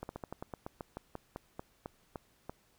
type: slowing click train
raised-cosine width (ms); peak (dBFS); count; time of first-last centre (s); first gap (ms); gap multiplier
1; -26; 16; 0.03-2.495; 61; 1.13
effects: pink hiss -69 dBFS RMS until 2.78 s